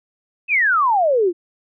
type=exponential sweep; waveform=sine; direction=down; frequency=2637 to 327.8 Hz; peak=-13 dBFS; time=0.48-1.33 s; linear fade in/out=50 ms; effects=none